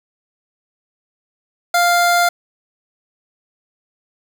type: tone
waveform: 25% pulse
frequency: 698.5 Hz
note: F5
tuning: in tune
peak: -8 dBFS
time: 1.74-2.29 s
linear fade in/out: 5 ms
effects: 8-bit